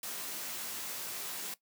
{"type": "noise with comb filter", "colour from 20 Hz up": "white", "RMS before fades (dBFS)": -40, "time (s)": [0.03, 1.54], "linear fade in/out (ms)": 2, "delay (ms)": 17, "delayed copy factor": 0.5, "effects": ["noise-tail reverb RT60 0.1 s tail -17 dB re dry", "high-pass 150 Hz 12 dB/octave"]}